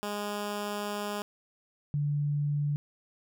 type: tone pair in turn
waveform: 10% pulse / sine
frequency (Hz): 206.3 / 145.88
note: G#3 / D3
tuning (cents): -11 / -11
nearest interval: tritone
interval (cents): 600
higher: first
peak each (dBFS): -24 / -26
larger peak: first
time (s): 0.03-1.22 / 1.94-2.76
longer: first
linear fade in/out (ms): 0
effects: none